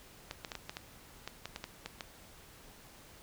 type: clicks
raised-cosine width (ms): 0.2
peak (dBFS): -22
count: 12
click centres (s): 0.311 / 0.448 / 0.518 / 0.553 / 0.695 / 0.769 / 1.276 / 1.456 / 1.561 / 1.641 / 1.86 / 2.008
effects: pink hiss -56 dBFS RMS until 3.22 s